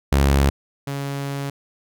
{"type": "tone pair in turn", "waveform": "sawtooth", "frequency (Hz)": [69.3, 139.73], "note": ["C#2", "C#3"], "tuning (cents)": [0, 14], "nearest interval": "octave", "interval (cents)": 1214, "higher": "second", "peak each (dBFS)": [-10, -21], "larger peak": "first", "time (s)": [[0.12, 0.5], [0.87, 1.5]], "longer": "second", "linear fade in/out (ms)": 5, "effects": []}